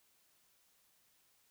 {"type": "silence", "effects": ["white hiss -72 dBFS RMS until 1.5 s"]}